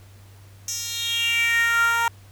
10% pulse tone with high-pass filter sweep, 464.7 Hz, A#4, 5 cents flat, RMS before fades -22 dBFS, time 0.68-2.08 s, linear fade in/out 2 ms, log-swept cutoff 5800 to 1000 Hz, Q 5.3, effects added 98 Hz sine -45 dBFS peak until 2.31 s + pink hiss -54 dBFS RMS until 2.31 s

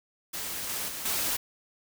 white noise with level steps, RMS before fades -35 / -33 / -37 / -29 dBFS, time 0.33-1.37 s, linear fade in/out 10 ms, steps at 0.69 / 0.88 / 1.05 s, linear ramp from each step 5 ms, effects none

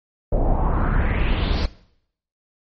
brown noise with low-pass filter sweep, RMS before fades -19 dBFS, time 0.32-1.66 s, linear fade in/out 5 ms, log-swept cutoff 570 to 4900 Hz, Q 3.3, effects noise-tail reverb RT60 0.7 s tail -19 dB re dry + MP3 32 kbps

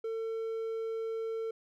triangle tone, 450 Hz, A4, 39 cents sharp, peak -31 dBFS, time 0.04-1.51 s, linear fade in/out 5 ms, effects none

